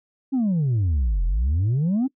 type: exponential two-way sweep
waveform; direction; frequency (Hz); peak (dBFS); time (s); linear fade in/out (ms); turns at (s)
sine; down then up; 280 to 40.56 to 280; -16; 0.32-2.08; 20; 1.25
effects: noise-tail reverb RT60 0.1 s tail -20 dB re dry + tanh soft clip ceiling -17 dBFS